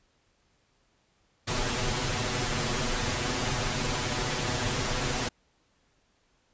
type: noise with comb filter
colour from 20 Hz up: pink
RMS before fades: -29 dBFS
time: 1.47-5.29 s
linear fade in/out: 10 ms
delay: 8.1 ms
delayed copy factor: +0.85
effects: pink hiss -69 dBFS RMS until 6.53 s + resampled to 16000 Hz

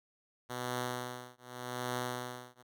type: tone with tremolo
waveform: 5% pulse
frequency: 124.2 Hz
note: B2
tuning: 10 cents sharp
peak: -22 dBFS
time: 0.49-2.63 s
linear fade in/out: 20 ms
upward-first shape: triangle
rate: 0.85 Hz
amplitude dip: 100%
effects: none

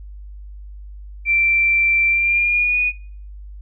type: tone with pitch glide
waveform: sine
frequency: 2349 to 2467 Hz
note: D7 to D#7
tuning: 0 to -15 cents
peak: -14 dBFS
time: 1.25-2.93 s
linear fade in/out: 50 ms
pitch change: +85 cents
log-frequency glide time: 2.08-2.79 s
effects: noise-tail reverb RT60 0.5 s tail -21 dB re dry + added 50 Hz sine -33 dBFS peak until 3.61 s

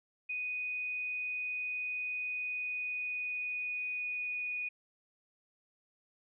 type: tone with pitch glide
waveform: sine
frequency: 2487 to 2470 Hz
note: D#7 to D#7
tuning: -1 to -13 cents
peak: -34 dBFS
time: 0.29-4.69 s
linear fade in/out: 10 ms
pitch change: -12 cents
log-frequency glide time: 2.26-4.56 s
effects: none

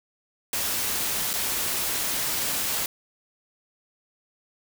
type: noise with dropouts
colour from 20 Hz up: white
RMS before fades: -27 dBFS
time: 0.53-2.86 s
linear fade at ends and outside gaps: 2 ms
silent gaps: 1.332-1.337 s
effects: none

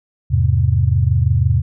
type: chord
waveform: sine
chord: E augmented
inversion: none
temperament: just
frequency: 82.41 / 103.01 / 128.76 Hz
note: E2 / G#2 / B#2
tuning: 0 / -14 / -27 cents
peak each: -16 dBFS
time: 0.3-1.62 s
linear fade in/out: 20 ms
effects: none

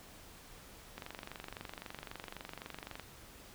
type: click train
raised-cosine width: 0.3 ms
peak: -27 dBFS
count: 49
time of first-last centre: 0.98-2.997 s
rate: 23.8 Hz
effects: pink hiss -55 dBFS RMS until 3.54 s

